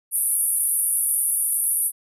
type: band-pass noise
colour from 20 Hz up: pink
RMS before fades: -22 dBFS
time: 0.11-1.92 s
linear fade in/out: 50 ms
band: 9400 to 12000 Hz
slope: 96 dB/octave
effects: none